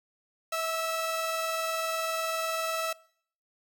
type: tone pair together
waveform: sawtooth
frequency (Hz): 648 / 1316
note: E5 / E6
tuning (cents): -30 / -3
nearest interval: octave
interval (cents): 1227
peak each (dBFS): -28 / -28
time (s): 0.52-2.93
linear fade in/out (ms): 5
effects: noise-tail reverb RT60 0.6 s tail -23 dB re dry